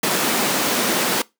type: high-pass noise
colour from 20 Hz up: pink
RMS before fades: -20 dBFS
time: 0.03-1.22 s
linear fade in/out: 5 ms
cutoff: 190 Hz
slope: 24 dB/octave
effects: noise-tail reverb RT60 0.2 s tail -21 dB re dry